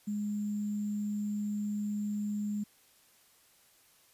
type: tone with sample-and-hold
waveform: sine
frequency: 207.7 Hz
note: G#3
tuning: in tune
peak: -31 dBFS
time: 0.07-2.64 s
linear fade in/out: 10 ms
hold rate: 7350 Hz
effects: white hiss -64 dBFS RMS until 4.13 s + resampled to 32000 Hz